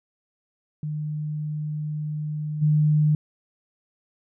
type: tone with level steps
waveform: sine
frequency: 151.5 Hz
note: D#3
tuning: 46 cents flat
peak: -26 / -16 dBFS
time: 0.83-3.15 s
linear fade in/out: 2 ms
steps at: 2.61 s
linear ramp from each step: 20 ms
effects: none